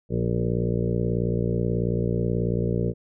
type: harmonic tone with a mistuned harmonic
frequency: 58.4 Hz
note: A#1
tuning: 4 cents sharp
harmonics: 1 / 2 / 3 / 4 / 5 / 6 / 7 / 8 / 9 / 10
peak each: -32 / -26 / -27 / -34 / -39 / -33 / -31 / -31 / -41 / -40 dBFS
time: 0.09-2.94 s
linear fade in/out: 50 ms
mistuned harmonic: 4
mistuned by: +33 cents
effects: none